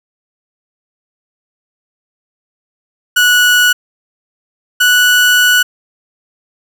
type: tone pair in turn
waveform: 30% pulse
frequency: 1469 / 1475.5 Hz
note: F#6 / F#6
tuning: -13 / -5 cents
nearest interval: unison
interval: 8 cents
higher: second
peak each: -4 dBFS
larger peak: neither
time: 3.16-3.73 / 4.8-5.63 s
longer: second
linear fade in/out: 10 ms
effects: none